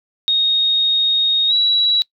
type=tone with pitch glide; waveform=sine; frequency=3727 to 3906 Hz; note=A#7 to B7; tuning=-1 to -20 cents; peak=-12 dBFS; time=0.28-2.02 s; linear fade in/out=0 ms; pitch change=+81 cents; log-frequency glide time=1.48-1.53 s; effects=noise-tail reverb RT60 0.1 s tail -22 dB re dry